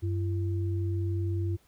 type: tone pair together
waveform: sine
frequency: 95.27 / 339.5 Hz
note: G2 / F4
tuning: -49 / -49 cents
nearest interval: octave + minor seventh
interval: 2200 cents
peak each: -27 / -36 dBFS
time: 0.02-1.57 s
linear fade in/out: 20 ms
effects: pink hiss -65 dBFS RMS until 1.67 s